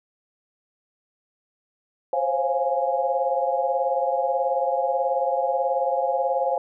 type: chord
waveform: sine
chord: Db major seventh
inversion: third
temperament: equal with one note detuned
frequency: 523.3 / 541.7 / 698.5 / 830.6 Hz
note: C5 / Db5 / F5 / Ab5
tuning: 0 / -40 / 0 / 0 cents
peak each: -26 dBFS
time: 2.13-6.58 s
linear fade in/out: 2 ms
effects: none